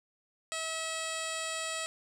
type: tone with low-pass filter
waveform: 10% pulse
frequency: 645 Hz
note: E5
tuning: 38 cents flat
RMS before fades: -36 dBFS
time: 0.52-1.86 s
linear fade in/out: 0 ms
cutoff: 7400 Hz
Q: 7.4
effects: 10-bit